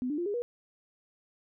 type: tone with pitch steps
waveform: sine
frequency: 251.8 / 296 / 348 / 409.1 / 480.9 Hz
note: B3 / D4 / F4 / G#4 / B4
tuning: +34 / +14 / -6 / -26 / -46 cents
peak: -29 dBFS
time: 0.02-0.42 s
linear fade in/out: 0 ms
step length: 80 ms
effects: none